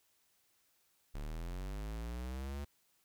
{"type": "linear sweep", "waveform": "square", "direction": "up", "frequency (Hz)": [34.73, 72.5], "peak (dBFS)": -40, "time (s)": [1.14, 2.65], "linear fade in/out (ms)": 10, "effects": ["white hiss -74 dBFS RMS until 3.04 s"]}